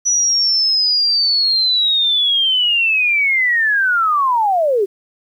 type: linear sweep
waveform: sine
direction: down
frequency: 5920 to 370 Hz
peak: -12 dBFS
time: 0.05-4.86 s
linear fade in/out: 20 ms
effects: 8-bit